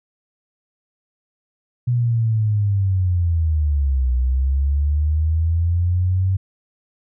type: linear two-way sweep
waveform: sine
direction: down then up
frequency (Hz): 123.47 to 61.74 to 95.6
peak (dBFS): -15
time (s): 1.87-6.37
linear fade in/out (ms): 10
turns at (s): 4.13
effects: none